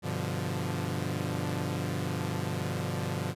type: chord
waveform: sawtooth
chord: G dominant seventh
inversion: none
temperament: equal with one note detuned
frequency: 98 / 124.91 / 146.83 / 174.61 Hz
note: G2 / B2 / D3 / F3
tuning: 0 / +20 / 0 / 0 cents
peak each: -32 dBFS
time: 0.02-3.35 s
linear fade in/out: 50 ms
effects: resampled to 32000 Hz